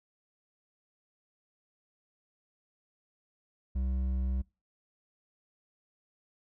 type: tone with hard clipping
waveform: triangle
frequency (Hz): 64.4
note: C2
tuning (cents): -27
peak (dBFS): -30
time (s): 3.75-4.42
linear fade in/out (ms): 10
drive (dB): 10
effects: noise-tail reverb RT60 0.3 s tail -25 dB re dry